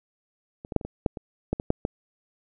clicks, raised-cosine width 2 ms, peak -25 / -19 / -6 / -23 / -20 / -8 / -21 / -11 / -16 / -7 / -12 dBFS, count 11, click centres 0.649 / 0.722 / 0.763 / 0.812 / 0.85 / 1.062 / 1.172 / 1.53 / 1.599 / 1.704 / 1.851 s, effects none

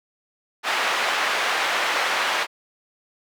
white band-pass noise, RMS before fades -23 dBFS, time 0.63-2.47 s, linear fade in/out 50 ms, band 620 to 2200 Hz, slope 12 dB/octave, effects none

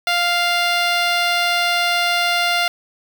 10% pulse tone with notch filter, 698.5 Hz, F5, in tune, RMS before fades -18 dBFS, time 0.07-2.68 s, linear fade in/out 2 ms, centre 11000 Hz, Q 1.3, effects 7-bit

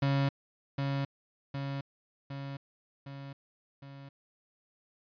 35% pulse tone with echo, 138.59 Hz, C#3, in tune, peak -24 dBFS, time 0.02-0.29 s, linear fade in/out 5 ms, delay 760 ms, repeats 5, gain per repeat -4 dB, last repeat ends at 4.09 s, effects resampled to 11025 Hz

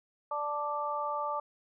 harmonic tone, 293.7 Hz, D4, in tune, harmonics 2 / 3 / 4, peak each -37 / -35 / -34 dBFS, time 0.31-1.4 s, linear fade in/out 5 ms, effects none

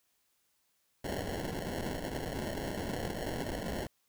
blue noise with sample-and-hold, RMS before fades -37 dBFS, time 1.04-3.87 s, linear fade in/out 5 ms, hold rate 1225 Hz, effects white hiss -75 dBFS RMS until 4.08 s

